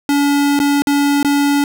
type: tone with dropouts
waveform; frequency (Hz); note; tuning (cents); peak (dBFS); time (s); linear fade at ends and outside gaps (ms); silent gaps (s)
square; 285.2; C#4; +49; -12; 0.09-1.64; 1; 0.591-0.6 / 0.821-0.871 / 1.229-1.247
effects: none